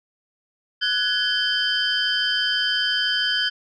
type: tone cluster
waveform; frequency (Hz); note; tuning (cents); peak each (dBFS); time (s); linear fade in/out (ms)
sine; 1482 / 1679 / 3103 / 4706 / 5010; F#6 / G#6 / G7 / D8 / D#8; +2 / +18 / -18 / +3 / +11; -25 / -27 / -22 / -30 / -29; 0.81-3.5; 20
effects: tanh soft clip ceiling -9 dBFS